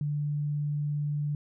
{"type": "tone", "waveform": "sine", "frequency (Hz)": 147.1, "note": "D3", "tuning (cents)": 3, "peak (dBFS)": -27, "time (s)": [0.01, 1.35], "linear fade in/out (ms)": 2, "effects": []}